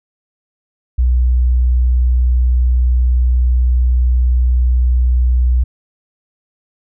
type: tone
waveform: sine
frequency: 61.74 Hz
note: B1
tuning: in tune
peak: -9 dBFS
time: 0.98-5.64 s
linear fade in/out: 10 ms
effects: none